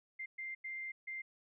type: tone bursts at uneven times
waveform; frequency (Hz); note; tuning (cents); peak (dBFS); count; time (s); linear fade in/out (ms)
sine; 2095; C7; +2; -40; 4; 0.19-0.26 / 0.38-0.55 / 0.64-0.92 / 1.07-1.22; 10
effects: none